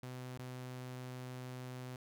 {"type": "tone with dropouts", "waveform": "sawtooth", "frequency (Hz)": 126.8, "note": "B2", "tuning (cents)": 46, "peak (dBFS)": -40, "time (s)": [0.03, 1.96], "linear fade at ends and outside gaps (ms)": 2, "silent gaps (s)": [0.375, 0.39], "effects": []}